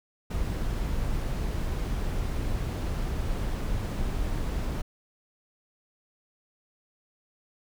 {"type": "noise", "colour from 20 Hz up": "brown", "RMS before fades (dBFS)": -29, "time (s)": [0.3, 4.82], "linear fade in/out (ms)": 10, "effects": []}